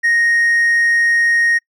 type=tone with hard clipping; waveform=sine; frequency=1866 Hz; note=A#6; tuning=1 cent sharp; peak=-12 dBFS; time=0.03-1.59 s; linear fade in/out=20 ms; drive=2 dB; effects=noise-tail reverb RT60 0.1 s tail -25 dB re dry